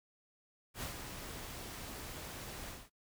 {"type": "noise with ADSR envelope", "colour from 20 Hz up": "pink", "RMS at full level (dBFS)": -40, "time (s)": [0.74, 2.9], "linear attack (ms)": 84, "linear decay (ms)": 110, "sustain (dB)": -6, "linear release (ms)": 210, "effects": ["noise-tail reverb RT60 0.1 s tail -23 dB re dry"]}